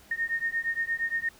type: beating tone pair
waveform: sine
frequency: 1837 / 1845.6 Hz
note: A#6 / A#6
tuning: -26 / -18 cents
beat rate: 8.6 Hz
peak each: -30 dBFS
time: 0.11-1.29 s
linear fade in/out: 5 ms
effects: pink hiss -55 dBFS RMS until 1.39 s